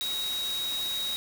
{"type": "tone in noise", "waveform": "sine", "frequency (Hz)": 3804, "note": "A#7", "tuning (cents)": 34, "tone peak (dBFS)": -29, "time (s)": [0.01, 1.16], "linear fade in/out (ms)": 0, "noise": "white", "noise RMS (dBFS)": -38, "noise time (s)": [0.01, 1.16], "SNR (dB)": 6, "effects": []}